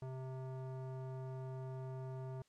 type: tone with low-pass filter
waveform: square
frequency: 130.7 Hz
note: C3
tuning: 1 cent flat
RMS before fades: -45 dBFS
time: 0.02-2.42 s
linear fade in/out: 2 ms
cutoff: 860 Hz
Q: 1.3
effects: white hiss -75 dBFS RMS until 2.48 s + low-pass 7000 Hz 12 dB/octave